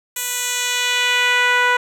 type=tone with band-pass filter sweep; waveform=10% pulse; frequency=492.5 Hz; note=B4; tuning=5 cents flat; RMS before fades=-18 dBFS; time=0.16-1.77 s; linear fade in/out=5 ms; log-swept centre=11000 to 1200 Hz; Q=1; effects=none